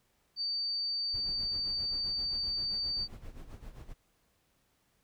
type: tone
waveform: sine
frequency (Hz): 4603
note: D8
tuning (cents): -36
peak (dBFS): -31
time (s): 0.36-3.08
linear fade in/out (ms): 50
type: noise with tremolo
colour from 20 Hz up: brown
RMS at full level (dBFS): -44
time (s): 1.13-3.94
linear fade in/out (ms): 20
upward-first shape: sine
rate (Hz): 7.6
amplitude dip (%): 70
effects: pink hiss -73 dBFS RMS until 5.03 s